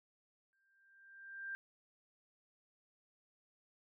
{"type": "tone with exponential growth", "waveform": "sine", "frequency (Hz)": 1585, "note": "G6", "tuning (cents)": 19, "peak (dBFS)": -39, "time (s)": [0.53, 1.55], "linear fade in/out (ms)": 0, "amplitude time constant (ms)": 220, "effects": []}